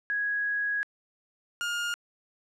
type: tone pair in turn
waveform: sine / 30% pulse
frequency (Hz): 1661.2 / 1417.1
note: G#6 / F6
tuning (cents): 0 / +25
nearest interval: minor third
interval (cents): 275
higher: first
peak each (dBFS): -26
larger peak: neither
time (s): 0.1-0.83 / 1.61-1.94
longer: first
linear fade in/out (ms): 0
effects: low-pass 9000 Hz 12 dB/octave